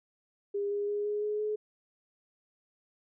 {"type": "tone with pitch steps", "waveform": "sine", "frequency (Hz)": [404.5, 408.5, 412.5, 416.6, 420.7, 424.9], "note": ["G#4", "G#4", "G#4", "G#4", "G#4", "G#4"], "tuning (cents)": [-46, -29, -12, 5, 22, 40], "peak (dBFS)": -29, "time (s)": [0.54, 1.56], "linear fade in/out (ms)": 10, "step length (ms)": 170, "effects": []}